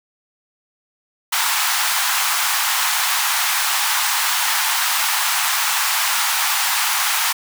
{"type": "high-pass noise", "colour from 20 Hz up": "pink", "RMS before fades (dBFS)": -19, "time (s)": [1.32, 7.33], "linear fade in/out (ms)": 10, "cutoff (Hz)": 820, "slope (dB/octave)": 48, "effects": []}